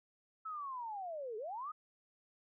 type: linear two-way sweep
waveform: sine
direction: down then up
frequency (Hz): 1317 to 411.4 to 1283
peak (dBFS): -40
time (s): 0.45-1.72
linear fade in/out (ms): 10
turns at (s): 1.37
effects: none